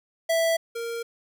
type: tone pair in turn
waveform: square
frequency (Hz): 659.3 / 464.9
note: E5 / A#4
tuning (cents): 0 / -5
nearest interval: tritone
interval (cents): 605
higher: first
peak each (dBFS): -21 / -30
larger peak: first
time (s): 0.29-0.57 / 0.75-1.03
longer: neither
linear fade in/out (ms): 10
effects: none